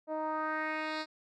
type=tone with low-pass filter sweep; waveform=10% pulse; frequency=311.1 Hz; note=D#4; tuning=in tune; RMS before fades=-35 dBFS; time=0.07-1.06 s; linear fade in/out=50 ms; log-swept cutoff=650 to 4500 Hz; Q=2.4; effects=none